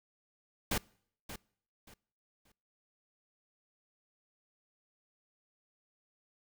pink noise with echo, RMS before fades -32 dBFS, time 0.71-0.78 s, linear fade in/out 5 ms, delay 580 ms, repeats 3, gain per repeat -12 dB, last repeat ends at 2.52 s, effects noise-tail reverb RT60 0.6 s tail -25 dB re dry

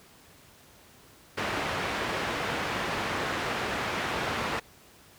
white low-pass noise, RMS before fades -31 dBFS, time 1.37-4.6 s, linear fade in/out 10 ms, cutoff 1900 Hz, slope 12 dB/octave, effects pink hiss -55 dBFS RMS until 5.18 s + high-pass 60 Hz 12 dB/octave

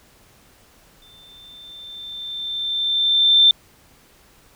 sine tone with exponential growth, 3564 Hz, A7, 22 cents sharp, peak -8 dBFS, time 1.02-3.51 s, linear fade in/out 2 ms, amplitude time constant 540 ms, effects pink hiss -53 dBFS RMS until 4.55 s

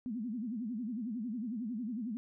sine tone with vibrato, 230 Hz, A#3, 23 cents flat, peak -35 dBFS, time 0.06-2.17 s, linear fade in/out 0 ms, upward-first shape sine, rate 11 Hz, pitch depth 200 cents each way, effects none

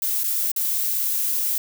violet noise with dropouts, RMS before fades -23 dBFS, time 0.02-1.58 s, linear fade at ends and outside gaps 2 ms, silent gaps 0.235-0.24 / 0.517-0.562 s, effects none

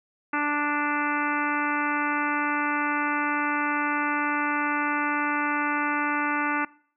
harmonic tone, 293.7 Hz, D4, in tune, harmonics 1 / 2 / 3 / 4 / 5 / 6 / 7 / 8 / 9, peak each -29 / -40 / -30 / -30 / -29 / -36 / -33 / -39 / -37 dBFS, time 0.33-6.65 s, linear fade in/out 5 ms, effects noise-tail reverb RT60 0.5 s tail -22 dB re dry

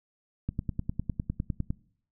click train, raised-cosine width 5 ms, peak -17 dBFS, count 13, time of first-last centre 0.49-1.705 s, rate 9.88 Hz, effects noise-tail reverb RT60 0.6 s tail -22 dB re dry

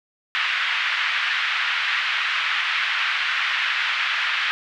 pink band-pass noise, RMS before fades -23 dBFS, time 0.35-4.51 s, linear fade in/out 0 ms, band 1400 to 3200 Hz, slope 24 dB/octave, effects none

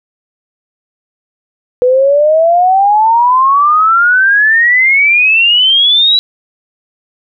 sine exponential sweep, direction up, 491.4 to 3951 Hz, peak -5 dBFS, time 1.82-6.19 s, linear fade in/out 0 ms, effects none

